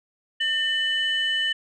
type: tone pair together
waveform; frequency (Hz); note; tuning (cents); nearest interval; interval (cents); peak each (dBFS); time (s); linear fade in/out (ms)
sine; 1808.2 / 2994; A6 / F#7; +47 / +20; major sixth; 873; -24 / -22; 0.4-1.53; 10
effects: tanh soft clip ceiling -16 dBFS